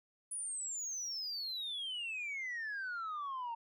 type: exponential sweep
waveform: sine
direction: down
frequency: 9956 to 908 Hz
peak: -36 dBFS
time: 0.31-3.55 s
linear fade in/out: 10 ms
effects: tanh soft clip ceiling -36 dBFS